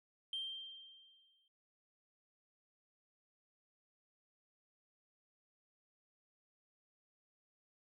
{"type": "tone with exponential decay", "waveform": "sine", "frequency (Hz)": 3159, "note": "G7", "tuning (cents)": 13, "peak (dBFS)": -36, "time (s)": [0.33, 1.48], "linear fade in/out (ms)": 2, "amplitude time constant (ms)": 250, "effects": ["tanh soft clip ceiling -34 dBFS"]}